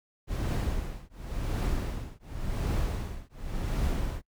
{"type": "noise with tremolo", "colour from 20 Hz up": "brown", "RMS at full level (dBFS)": -27, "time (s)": [0.27, 4.22], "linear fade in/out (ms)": 50, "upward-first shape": "triangle", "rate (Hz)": 0.91, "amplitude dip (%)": 100, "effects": ["noise-tail reverb RT60 0.1 s tail -23 dB re dry"]}